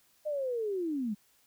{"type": "linear sweep", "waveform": "sine", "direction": "down", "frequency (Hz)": [617, 196], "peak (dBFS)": -30, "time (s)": [0.25, 1.15], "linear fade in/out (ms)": 20, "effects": ["white hiss -67 dBFS RMS until 1.46 s"]}